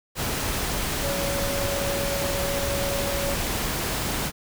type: tone in noise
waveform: sine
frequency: 560 Hz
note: C#5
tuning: 18 cents sharp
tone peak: -28 dBFS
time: 1-3.37 s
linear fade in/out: 50 ms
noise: pink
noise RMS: -27 dBFS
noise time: 0.15-4.32 s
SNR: -4 dB
effects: none